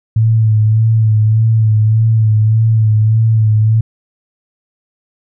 sine tone with vibrato, 110 Hz, A2, in tune, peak -7 dBFS, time 0.16-3.81 s, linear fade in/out 5 ms, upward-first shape sine, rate 1.7 Hz, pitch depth 37 cents each way, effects none

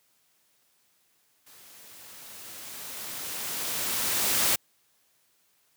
white noise with level ramp, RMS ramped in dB -53 to -23 dBFS, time 1.46-4.56 s, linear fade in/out 10 ms, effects white hiss -68 dBFS RMS until 5.76 s + high-pass 80 Hz 12 dB/octave

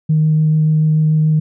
sine tone with vibrato, 155.3 Hz, D#3, 3 cents flat, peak -9 dBFS, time 0.09-1.4 s, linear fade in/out 10 ms, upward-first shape sine, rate 6.9 Hz, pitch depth 8 cents each way, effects tanh soft clip ceiling -5 dBFS

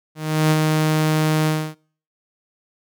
sawtooth tone with ADSR envelope, 155.56 Hz, D#3, in tune, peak -9 dBFS, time 0.15-1.75 s, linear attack 360 ms, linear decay 42 ms, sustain -3 dB, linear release 280 ms, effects noise-tail reverb RT60 0.5 s tail -25 dB re dry

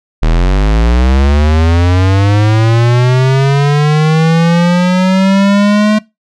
square linear sweep, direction up, 38.1 to 214.7 Hz, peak -7 dBFS, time 0.22-5.99 s, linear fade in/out 10 ms, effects noise-tail reverb RT60 0.2 s tail -21 dB re dry + low-pass 5000 Hz 12 dB/octave

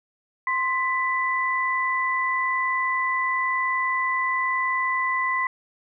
sine tone pair together, 1046.5 / 1987.5 Hz, C6 / B6, 0 / +10 cents, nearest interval major seventh, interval 1110 cents, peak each -24 dBFS, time 0.47-5.47 s, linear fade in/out 2 ms, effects none

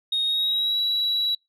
sine tone with pitch glide, 3729 to 3908 Hz, A#7 to B7, 0 to -19 cents, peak -19 dBFS, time 0.12-1.35 s, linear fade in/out 5 ms, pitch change +81 cents, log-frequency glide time 0.25-0.79 s, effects noise-tail reverb RT60 0.2 s tail -25 dB re dry + tanh soft clip ceiling -18 dBFS

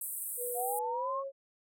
pink band-pass noise, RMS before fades -39 dBFS, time 0.01-0.79 s, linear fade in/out 2 ms, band 8200 to 16000 Hz, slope 96 dB/octave
sine tone with pitch glide, 489.7 to 546.5 Hz, B4 to C#5, -15 to -25 cents, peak -36 dBFS, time 0.37-1.32 s, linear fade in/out 50 ms, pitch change +190 cents, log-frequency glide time 0.92-1.09 s
sine linear sweep, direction up, 699 to 1108.7 Hz, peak -33 dBFS, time 0.54-1.24 s, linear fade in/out 50 ms
effects none

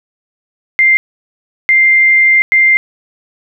sine tone bursts at uneven times, 2096 Hz, C7, 2 cents sharp, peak -5 dBFS, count 3, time 0.79-0.97 / 1.69-2.42 / 2.52-2.77 s, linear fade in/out 0 ms, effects none

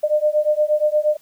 sine beating tone pair, 600 / 608.5 Hz, D5 / D#5, +37 / -39 cents, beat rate 8.5 Hz, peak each -18 dBFS, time 0.03-1.17 s, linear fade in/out 10 ms, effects white hiss -55 dBFS RMS until 1.21 s

